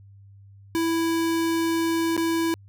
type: tone with dropouts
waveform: square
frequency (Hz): 330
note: E4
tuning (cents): +2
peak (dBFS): -22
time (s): 0.75-2.54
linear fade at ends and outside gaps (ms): 0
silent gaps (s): 2.166-2.177
effects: added 99 Hz sine -46 dBFS peak until 2.68 s